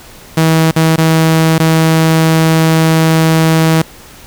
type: tone with dropouts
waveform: sawtooth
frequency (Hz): 161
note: E3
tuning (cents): -41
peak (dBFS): -3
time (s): 0.37-3.82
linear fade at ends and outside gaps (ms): 5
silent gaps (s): 0.712-0.761 / 0.961-0.98 / 1.582-1.598
effects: pink hiss -36 dBFS RMS until 4.26 s